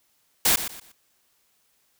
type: noise with echo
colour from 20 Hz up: white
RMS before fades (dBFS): -19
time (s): 0.45-0.56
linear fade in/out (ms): 5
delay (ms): 120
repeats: 3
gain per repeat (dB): -11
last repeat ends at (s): 0.92
effects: white hiss -67 dBFS RMS until 1.99 s